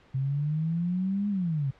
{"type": "exponential two-way sweep", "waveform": "sine", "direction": "up then down", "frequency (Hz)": [130.81, 207.7, 130.81], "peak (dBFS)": -25, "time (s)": [0.14, 1.71], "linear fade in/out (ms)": 10, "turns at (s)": 1.29, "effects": ["pink hiss -58 dBFS RMS until 1.79 s", "low-pass 3000 Hz 12 dB/octave"]}